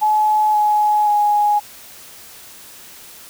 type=tone with pitch steps; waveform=sine; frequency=853 / 842.2 / 831.6 Hz; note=G#5 / G#5 / G#5; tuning=+46 / +24 / +2 cents; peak=-12 dBFS; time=0.01-1.6 s; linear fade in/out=20 ms; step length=530 ms; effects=white hiss -40 dBFS RMS until 3.29 s